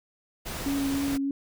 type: noise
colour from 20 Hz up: pink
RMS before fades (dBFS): -35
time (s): 0.45-1.18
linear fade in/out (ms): 20
type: tone with vibrato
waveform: sine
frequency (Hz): 277.2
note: C#4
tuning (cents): 0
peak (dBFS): -25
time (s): 0.66-1.31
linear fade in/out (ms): 2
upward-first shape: sine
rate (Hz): 3.3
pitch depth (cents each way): 16
effects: none